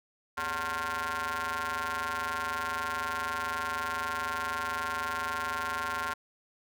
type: ring-modulated tone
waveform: sawtooth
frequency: 162.4 Hz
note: E3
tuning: 26 cents flat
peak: -24 dBFS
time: 0.37-6.14 s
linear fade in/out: 10 ms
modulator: 1230 Hz
effects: none

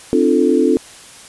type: chord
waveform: sine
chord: D minor seventh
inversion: third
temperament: equal with one note detuned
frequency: 261.6 / 299.8 / 349.2 / 440 Hz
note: C4 / D4 / F4 / A4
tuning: 0 / +36 / 0 / 0 cents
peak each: -16 dBFS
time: 0.13-0.77 s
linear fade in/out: 0 ms
effects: white hiss -39 dBFS RMS until 1.28 s + resampled to 24000 Hz

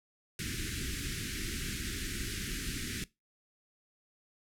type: band-stop noise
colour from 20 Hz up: pink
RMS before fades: -37 dBFS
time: 0.39-3.04 s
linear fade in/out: 2 ms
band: 380 to 1500 Hz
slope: 48 dB/octave
effects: noise-tail reverb RT60 0.2 s tail -20 dB re dry + low-pass 12000 Hz 12 dB/octave

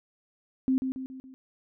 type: tone with echo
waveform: sine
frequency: 261.6 Hz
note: C4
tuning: in tune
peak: -21 dBFS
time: 0.68-0.78 s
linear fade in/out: 0 ms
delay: 140 ms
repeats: 4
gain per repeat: -6 dB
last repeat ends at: 1.34 s
effects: none

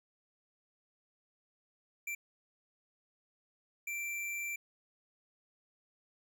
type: tone bursts at uneven times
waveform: square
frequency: 2349 Hz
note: D7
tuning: in tune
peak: -37 dBFS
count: 2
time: 2.07-2.15 / 3.87-4.56 s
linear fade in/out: 5 ms
effects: none

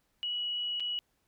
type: tone with dropouts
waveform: sine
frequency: 2926 Hz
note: F#7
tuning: 20 cents flat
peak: -31 dBFS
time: 0.23-0.99 s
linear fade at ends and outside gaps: 0 ms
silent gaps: 0.798-0.804 s
effects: pink hiss -75 dBFS RMS until 1.27 s

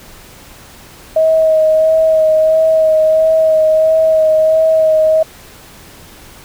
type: tone with vibrato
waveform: sine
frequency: 634 Hz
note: D#5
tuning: 32 cents sharp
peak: -7 dBFS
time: 1.16-5.23 s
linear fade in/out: 5 ms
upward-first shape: sine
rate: 1.5 Hz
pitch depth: 18 cents each way
effects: pink hiss -38 dBFS RMS until 6.44 s

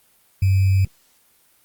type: tone with sample-and-hold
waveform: sine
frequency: 95.8 Hz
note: G2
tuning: 39 cents flat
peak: -13 dBFS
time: 0.42-0.85 s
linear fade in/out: 5 ms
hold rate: 2450 Hz
effects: white hiss -58 dBFS RMS until 1.64 s + Opus 32 kbps

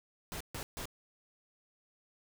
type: noise bursts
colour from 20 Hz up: pink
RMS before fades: -41 dBFS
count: 3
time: 0.32-0.855 s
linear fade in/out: 0 ms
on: 85 ms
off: 140 ms
effects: none

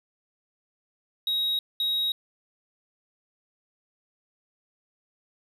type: tone bursts at uneven times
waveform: triangle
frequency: 3800 Hz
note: A#7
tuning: 33 cents sharp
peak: -22 dBFS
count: 2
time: 1.27-1.59 / 1.8-2.12 s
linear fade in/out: 2 ms
effects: none

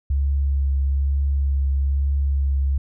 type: tone with vibrato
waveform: sine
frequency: 69.1 Hz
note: C#2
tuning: 5 cents flat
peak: -17 dBFS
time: 0.1-2.78 s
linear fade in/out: 5 ms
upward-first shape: triangle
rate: 1.1 Hz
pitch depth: 20 cents each way
effects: none

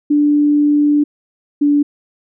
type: tone pair in turn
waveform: sine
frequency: 293.7 / 290.2 Hz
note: D4 / D4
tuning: 0 / -21 cents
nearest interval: unison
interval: 21 cents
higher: first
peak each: -9 dBFS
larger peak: neither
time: 0.1-1.04 / 1.61-1.83 s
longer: first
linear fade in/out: 10 ms
effects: none

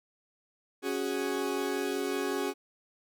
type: chord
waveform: 40% pulse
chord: C# suspended fourth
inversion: none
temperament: equal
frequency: 277.2 / 370 / 415.3 Hz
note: C#4 / F#4 / G#4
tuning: 0 / 0 / 0 cents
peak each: -34 / -33 / -33 dBFS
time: 0.82-2.54 s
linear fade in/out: 50 ms
effects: none

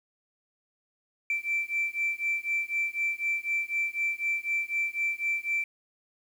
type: beating tone pair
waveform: sine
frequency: 2336 / 2340 Hz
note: D7 / D7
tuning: -10 / -7 cents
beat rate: 4 Hz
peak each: -29 dBFS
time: 1.3-5.64 s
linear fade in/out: 2 ms
effects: tanh soft clip ceiling -21 dBFS + 9-bit

